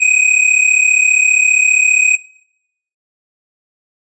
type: tone pair together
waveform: square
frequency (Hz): 2493 / 2528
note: D#7 / D#7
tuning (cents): +3 / +27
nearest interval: unison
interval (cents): 24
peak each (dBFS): -12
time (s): 0-2.17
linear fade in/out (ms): 20
effects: noise-tail reverb RT60 0.8 s tail -23 dB re dry + resampled to 22050 Hz